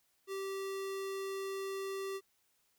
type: tone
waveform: square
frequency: 388.8 Hz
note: G4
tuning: 14 cents flat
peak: -38 dBFS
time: 0.27-2.21 s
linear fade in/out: 50 ms
effects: white hiss -75 dBFS RMS until 2.78 s